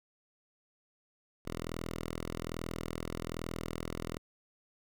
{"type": "tone", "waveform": "5% pulse", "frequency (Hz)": 41.2, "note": "E1", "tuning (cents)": 0, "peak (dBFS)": -26, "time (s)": [1.45, 4.18], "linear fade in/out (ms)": 10, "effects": []}